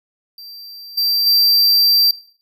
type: tone with level steps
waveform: square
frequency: 4699 Hz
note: D8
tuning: in tune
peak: -34 / -15 / -11 dBFS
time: 0.38-2.11 s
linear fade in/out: 2 ms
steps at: 0.97 / 1.26 s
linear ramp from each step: 10 ms
effects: noise-tail reverb RT60 0.5 s tail -18 dB re dry